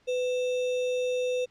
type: tone with sample-and-hold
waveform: sine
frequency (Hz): 501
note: B4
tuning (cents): +25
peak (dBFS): -25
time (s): 0.07-1.46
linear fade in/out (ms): 20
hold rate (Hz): 3150
effects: pink hiss -65 dBFS RMS until 1.5 s + low-pass 5000 Hz 12 dB/octave